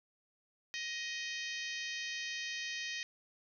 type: harmonic tone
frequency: 626 Hz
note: D#5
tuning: 10 cents sharp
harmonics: 3 / 4 / 5 / 6 / 7 / 8 / 9 / 10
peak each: -42 / -44 / -46 / -48 / -49 / -50 / -51 / -52 dBFS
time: 0.74-3.03 s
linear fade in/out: 0 ms
effects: none